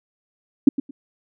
sine tone with echo, 276.8 Hz, C#4, 2 cents flat, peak -5 dBFS, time 0.67-0.69 s, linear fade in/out 5 ms, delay 110 ms, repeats 2, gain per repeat -14 dB, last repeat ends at 0.91 s, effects none

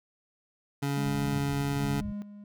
25% pulse tone, 140.7 Hz, C#3, 26 cents sharp, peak -24 dBFS, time 0.82-2.01 s, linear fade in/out 10 ms
triangle tone with tremolo, 205.4 Hz, G#3, 19 cents flat, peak -31 dBFS, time 0.97-2.44 s, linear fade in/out 2 ms, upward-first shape square, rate 1.2 Hz, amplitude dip 70%
white low-pass noise, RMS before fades -40 dBFS, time 1.03-2.13 s, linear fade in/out 10 ms, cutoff 150 Hz, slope 24 dB/octave
effects none

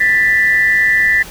sine tone pair together, 1768.1 / 1975.5 Hz, A6 / B6, +8 / 0 cents, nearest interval major second, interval 192 cents, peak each -12 dBFS, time 0-1.23 s, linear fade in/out 10 ms, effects pink hiss -33 dBFS RMS until 1.3 s

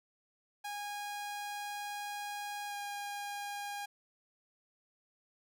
sawtooth tone with pitch glide, 821 to 813.9 Hz, G#5 to G#5, -20 to -35 cents, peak -35 dBFS, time 0.64-3.86 s, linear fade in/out 10 ms, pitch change -15 cents, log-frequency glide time 2.68-2.74 s, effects none

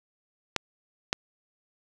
clicks, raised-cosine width 0.2 ms, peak -7 dBFS, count 2, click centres 0.563 / 1.129 s, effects none

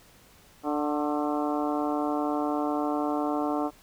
harmonic tone with a mistuned harmonic, 148 Hz, D3, 14 cents sharp, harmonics 2 / 3 / 4 / 5 / 6 / 7 / 8 / 9, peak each -28 / -35 / -34 / -32 / -37 / -37 / -40 / -41 dBFS, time 0.63-3.71 s, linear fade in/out 50 ms, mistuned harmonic 7, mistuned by +50 cents, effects pink hiss -56 dBFS RMS until 3.82 s

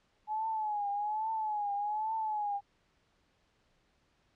sine tone with vibrato, 847 Hz, G#5, 34 cents sharp, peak -31 dBFS, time 0.27-2.61 s, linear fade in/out 50 ms, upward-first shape triangle, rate 1.2 Hz, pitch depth 94 cents each way, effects pink hiss -72 dBFS RMS until 4.35 s + low-pass 5000 Hz 12 dB/octave

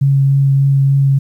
sine tone with vibrato, 137.7 Hz, C#3, 11 cents flat, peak -8 dBFS, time 0.01-1.19 s, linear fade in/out 10 ms, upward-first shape triangle, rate 3.4 Hz, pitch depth 12 cents each way, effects 8-bit

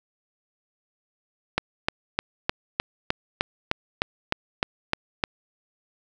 click train, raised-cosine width 0.3 ms, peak -5 dBFS, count 13, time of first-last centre 1.58-5.239 s, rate 3.28 Hz, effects none

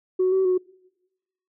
sine tone with pitch steps, 370.6 / 380.1 / 367.3 Hz, F#4 / F#4 / F#4, +3 / +47 / -13 cents, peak -16 dBFS, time 0.19-0.58 s, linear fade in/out 10 ms, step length 130 ms, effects noise-tail reverb RT60 1.0 s tail -25 dB re dry + tanh soft clip ceiling -14 dBFS

